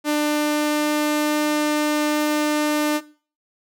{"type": "tone with pitch glide", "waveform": "sawtooth", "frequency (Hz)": [298.3, 300.2], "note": ["D4", "D4"], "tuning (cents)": [27, 38], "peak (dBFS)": -14, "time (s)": [0.04, 3.01], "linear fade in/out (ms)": 50, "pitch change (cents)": 11, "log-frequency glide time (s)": [0.18, 1.24], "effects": ["noise-tail reverb RT60 0.4 s tail -18 dB re dry"]}